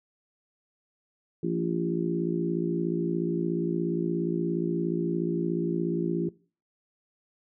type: harmonic tone with a mistuned harmonic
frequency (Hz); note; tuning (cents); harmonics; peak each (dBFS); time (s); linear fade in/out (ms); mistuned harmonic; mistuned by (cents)
57; A#1; -38; 3 / 4 / 5 / 6 / 7; -30 / -35 / -33 / -30 / -35; 1.43-6.29; 5; 7; -15
effects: noise-tail reverb RT60 0.4 s tail -21 dB re dry